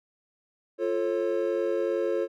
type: chord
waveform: triangle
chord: F augmented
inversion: none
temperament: equal with one note detuned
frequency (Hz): 349.2 / 440 / 542.6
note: F4 / A4 / C#5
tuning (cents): 0 / 0 / -37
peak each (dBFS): -27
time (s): 0.78-2.28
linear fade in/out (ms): 50
effects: none